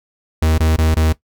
45% pulse tone bursts, 79.3 Hz, D#2, 33 cents sharp, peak -12 dBFS, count 4, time 0.42-1.126 s, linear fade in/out 5 ms, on 160 ms, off 22 ms, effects noise-tail reverb RT60 0.1 s tail -17 dB re dry

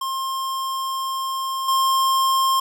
square tone with level steps, 1063 Hz, C6, 27 cents sharp, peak -24 / -17 dBFS, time 0.01-2.6 s, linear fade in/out 5 ms, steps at 1.68 s, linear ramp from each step 5 ms, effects none

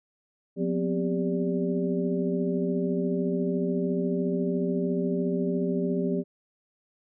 sine tone cluster, 179.3 / 242.4 / 256.4 / 399 / 584 Hz, F3 / B3 / C4 / G4 / D5, +46 / -32 / -35 / +31 / -10 cents, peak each -28 / -36 / -30 / -29 / -36 dBFS, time 0.56-6.24 s, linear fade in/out 50 ms, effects none

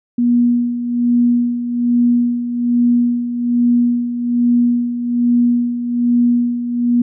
sine tone with tremolo, 240.7 Hz, B3, 44 cents flat, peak -9 dBFS, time 0.18-7.02 s, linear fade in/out 5 ms, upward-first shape sine, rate 1.2 Hz, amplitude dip 65%, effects none

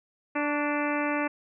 harmonic tone with a mistuned harmonic, 293.7 Hz, D4, in tune, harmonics 1 / 2 / 3 / 4 / 5 / 6 / 7 / 8 / 9, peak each -29 / -32 / -34 / -35 / -36 / -37 / -37 / -38 / -39 dBFS, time 0.35-1.28 s, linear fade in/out 10 ms, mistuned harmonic 4, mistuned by -30 cents, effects none

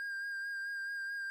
triangle tone with vibrato, 1607 Hz, G6, 43 cents sharp, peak -35 dBFS, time 0-1.3 s, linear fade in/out 0 ms, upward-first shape sine, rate 4.6 Hz, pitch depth 23 cents each way, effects none

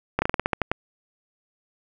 slowing click train, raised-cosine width 0.5 ms, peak -6 dBFS, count 10, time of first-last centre 0.19-0.716 s, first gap 30 ms, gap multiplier 1.16, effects none

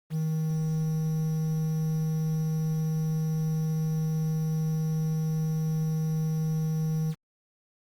triangle tone with quantisation, 157.9 Hz, D#3, 26 cents sharp, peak -23 dBFS, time 0.1-7.15 s, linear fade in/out 50 ms, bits 8, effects Opus 24 kbps

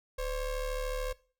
square ring-modulated tone, 272.8 Hz, C#4, 28 cents flat, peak -30 dBFS, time 0.18-1.13 s, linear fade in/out 10 ms, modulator 236 Hz, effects noise-tail reverb RT60 0.4 s tail -20 dB re dry

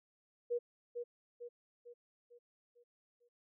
sine tone with echo, 480.2 Hz, B4, 49 cents flat, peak -32 dBFS, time 0.5-0.59 s, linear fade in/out 20 ms, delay 450 ms, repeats 6, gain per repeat -6 dB, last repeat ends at 3.29 s, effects none

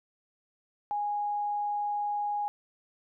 sine tone, 826 Hz, G#5, 10 cents flat, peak -28 dBFS, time 0.91-2.48 s, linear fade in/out 0 ms, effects none

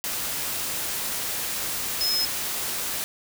sine tone in noise, 5150 Hz, E8, 41 cents flat, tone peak -22 dBFS, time 2.01-2.25 s, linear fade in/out 0 ms, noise white, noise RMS -29 dBFS, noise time 0.04-3.04 s, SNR +4 dB, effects none

